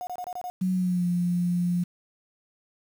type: tone bursts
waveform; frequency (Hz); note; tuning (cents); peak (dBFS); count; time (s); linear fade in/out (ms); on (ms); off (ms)
sine; 723; F#5; -40; -31; 6; 0.01-0.5; 0; 60; 26
type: tone with pitch glide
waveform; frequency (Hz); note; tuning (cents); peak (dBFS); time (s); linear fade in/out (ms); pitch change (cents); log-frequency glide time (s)
sine; 185 to 176.03; F#3 to F3; 0 to +14; -22; 0.61-1.84; 10; -86; 0.73-1.06
effects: 8-bit